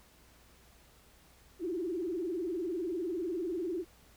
sine tone with vibrato, 349.2 Hz, F4, in tune, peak -32 dBFS, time 1.59-3.85 s, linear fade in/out 50 ms, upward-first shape sine, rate 20 Hz, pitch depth 160 cents each way, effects added 60 Hz sine -64 dBFS peak until 4.16 s + pink hiss -62 dBFS RMS until 4.16 s

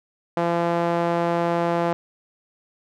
sawtooth tone with band-pass filter, 170.6 Hz, F3, 40 cents flat, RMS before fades -22 dBFS, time 0.37-1.93 s, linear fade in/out 0 ms, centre 690 Hz, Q 1.2, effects none

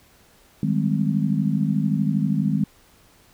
sine chord, Ab major seventh, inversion second, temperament just, 155.74 / 194.67 / 207.7 / 259.6 Hz, Eb3 / G3 / Ab3 / C4, +2 / -12 / 0 / -13 cents, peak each -23 / -25 / -23 / -27 dBFS, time 0.63-2.64 s, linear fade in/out 2 ms, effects pink hiss -55 dBFS RMS until 3.33 s

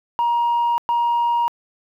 sine tone bursts at uneven times, 946 Hz, A#5, 25 cents sharp, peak -14 dBFS, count 2, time 0.19-0.78 / 0.89-1.48 s, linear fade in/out 0 ms, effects tanh soft clip ceiling -14 dBFS + 9-bit

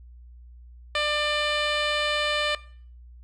10% pulse tone with low-pass filter, 596 Hz, D5, 25 cents sharp, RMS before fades -25 dBFS, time 0.95-2.55 s, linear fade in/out 2 ms, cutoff 4800 Hz, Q 1, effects noise-tail reverb RT60 0.5 s tail -19 dB re dry + added 60 Hz sine -44 dBFS peak until 3.23 s

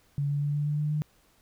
sine tone with pitch steps, 142.5 / 143.91 / 145.33 / 146.76 / 148.21 / 149.67 / 151.15 Hz, C#3 / D3 / D3 / D3 / D3 / D3 / D#3, +48 / -35 / -18 / -1 / +16 / +33 / -50 cents, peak -25 dBFS, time 0.18-1.02 s, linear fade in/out 0 ms, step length 120 ms, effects pink hiss -64 dBFS RMS until 1.41 s

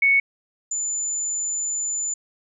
sine tone pair in turn, 2217 / 7039 Hz, C#7 / A8, 0 / 0 cents, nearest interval octave + minor sixth, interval 2000 cents, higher second, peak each -14 / -23 dBFS, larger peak first, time 0.02-0.2 / 0.71-2.14 s, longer second, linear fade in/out 5 ms, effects none

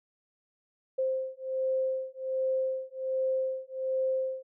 sine beating tone pair, 523.3 / 524.6 Hz, C5 / C5, 0 / +4 cents, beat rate 1.3 Hz, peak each -31 dBFS, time 0.98-4.43 s, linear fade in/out 10 ms, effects none

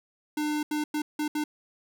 square tone bursts at uneven times, 300.4 Hz, D4, 39 cents sharp, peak -27 dBFS, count 5, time 0.37-0.63 / 0.71-0.84 / 0.94-1.02 / 1.19-1.28 / 1.35-1.44 s, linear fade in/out 5 ms, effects none

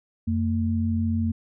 sine tone pair together, 89.93 / 226.6 Hz, F#2 / A#3, -49 / -49 cents, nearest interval octave + major third, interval 1600 cents, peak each -24 dBFS, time 0.27-1.32 s, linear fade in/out 10 ms, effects none

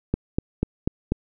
click train, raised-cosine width 3 ms, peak -8 dBFS, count 5, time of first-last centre 0.14-1.12 s, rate 4.08 Hz, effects none

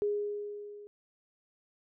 sine tone with level ramp, 412.9 Hz, G#4, 10 cents flat, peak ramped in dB -26 to -46 dBFS, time 0.02-0.87 s, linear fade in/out 0 ms, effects none

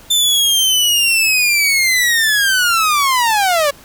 sawtooth linear sweep, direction down, 3563 to 554.4 Hz, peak -8 dBFS, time 0.1-3.71 s, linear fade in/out 10 ms, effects pink hiss -42 dBFS RMS until 3.84 s

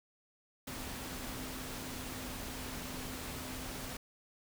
sine tone in noise, 256.5 Hz, C4, 34 cents flat, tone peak -48 dBFS, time 0.67-3.97 s, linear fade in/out 5 ms, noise pink, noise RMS -43 dBFS, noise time 0.67-3.97 s, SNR -8 dB, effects none

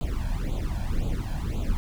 brown noise with flanger, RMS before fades -27 dBFS, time 0.01-1.77 s, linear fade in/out 0 ms, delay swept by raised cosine 0.27 to 1.24 ms, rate 1.9 Hz, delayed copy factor +1, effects none

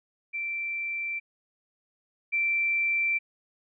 sine tone pair in turn, 2345 / 2345 Hz, D7 / D7, -3 / -3 cents, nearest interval unison, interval 0 cents, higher neither, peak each -29 / -23 dBFS, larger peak second, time 0.33-1.2 / 2.32-3.19 s, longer neither, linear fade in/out 20 ms, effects none

